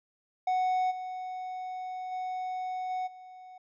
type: tone with level steps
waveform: triangle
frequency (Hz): 740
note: F#5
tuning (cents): 0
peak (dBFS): -23 / -33 / -30 / -28 / -44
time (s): 0.47-3.58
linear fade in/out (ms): 5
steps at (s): 0.9 / 2.11 / 2.89 / 3.06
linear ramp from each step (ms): 20
effects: resampled to 16000 Hz